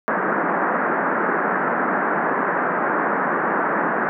white band-pass noise, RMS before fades -21 dBFS, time 0.08-4.09 s, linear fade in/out 0 ms, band 170 to 1700 Hz, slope 48 dB/octave, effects none

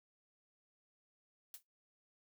blue noise with exponential decay, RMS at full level -45 dBFS, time 1.54-1.63 s, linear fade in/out 1 ms, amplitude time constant 19 ms, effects noise-tail reverb RT60 0.2 s tail -25 dB re dry

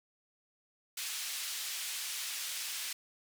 pink band-pass noise, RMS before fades -39 dBFS, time 0.97-2.93 s, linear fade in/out 5 ms, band 2700 to 14000 Hz, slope 12 dB/octave, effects none

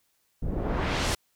pink noise with low-pass filter sweep, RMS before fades -28 dBFS, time 0.42-1.15 s, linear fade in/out 5 ms, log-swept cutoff 230 to 11000 Hz, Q 0.82, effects white hiss -71 dBFS RMS until 1.35 s

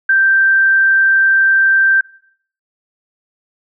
sine tone, 1568 Hz, G6, in tune, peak -8 dBFS, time 0.09-2.01 s, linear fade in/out 5 ms, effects noise-tail reverb RT60 0.6 s tail -21 dB re dry

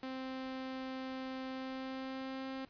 sawtooth tone with pitch glide, 261.6 to 265.3 Hz, C4 to C4, 0 to +24 cents, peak -36 dBFS, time 0.03-2.65 s, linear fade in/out 2 ms, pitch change +24 cents, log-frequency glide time 1.5-2.48 s, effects pink hiss -65 dBFS RMS until 2.69 s + resampled to 11025 Hz

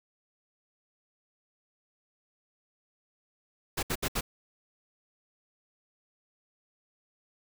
pink noise bursts, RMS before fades -30 dBFS, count 4, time 3.77-4.21 s, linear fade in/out 10 ms, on 59 ms, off 68 ms, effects none

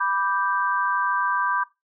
sine chord, G major, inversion first, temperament equal, 987.8 / 1174.7 / 1568 Hz, B5 / D6 / G6, 0 / 0 / 0 cents, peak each -25 dBFS, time 0-1.64 s, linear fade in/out 10 ms, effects noise-tail reverb RT60 0.2 s tail -18 dB re dry

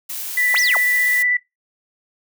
blue noise, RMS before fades -28 dBFS, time 0.09-1.23 s, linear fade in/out 10 ms
sine tone with vibrato, 1975.5 Hz, B6, in tune, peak -15 dBFS, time 0.37-1.37 s, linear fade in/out 5 ms, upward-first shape square, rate 16 Hz, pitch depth 10 cents each way
sine linear two-way sweep, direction up then down, 522 to 6272 to 522 Hz, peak -20 dBFS, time 0.54-0.77 s, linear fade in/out 2 ms, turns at 0.6 s
effects noise-tail reverb RT60 0.2 s tail -21 dB re dry

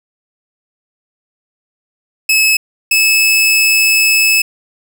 sawtooth tone pair in turn, 2589 / 2602 Hz, E7 / E7, -32 / -23 cents, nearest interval unison, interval 9 cents, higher second, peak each -5 dBFS, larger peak neither, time 2.29-2.57 / 2.91-4.42 s, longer second, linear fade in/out 5 ms, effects none

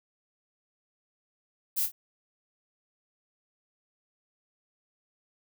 violet noise with echo, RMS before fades -28 dBFS, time 1.76-1.87 s, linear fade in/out 20 ms, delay 25 ms, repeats 2, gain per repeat -8 dB, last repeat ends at 1.92 s, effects none

